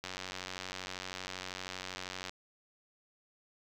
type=click train; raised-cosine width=0.2 ms; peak=-22 dBFS; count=210; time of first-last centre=0.04-2.295 s; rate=92.7 Hz; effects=9-bit